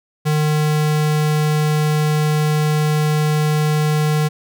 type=tone; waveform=square; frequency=152.1 Hz; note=D#3; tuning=39 cents flat; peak=-15 dBFS; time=0.25-4.29 s; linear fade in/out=20 ms; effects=none